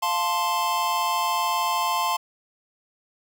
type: chord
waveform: square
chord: F major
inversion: none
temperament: equal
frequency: 698.5 / 880 / 1046.5 Hz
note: F5 / A5 / C6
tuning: 0 / 0 / 0 cents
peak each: -31 / -27 / -25 dBFS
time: 0.02-2.17 s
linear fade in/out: 10 ms
effects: none